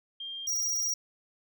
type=tone pair in turn; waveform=sine / square; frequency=3196 / 5695 Hz; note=G7 / F8; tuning=+33 / +33 cents; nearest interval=minor seventh; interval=1000 cents; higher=second; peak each=-36 / -28 dBFS; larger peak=second; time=0.2-0.47 / 0.47-0.94 s; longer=second; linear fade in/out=5 ms; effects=none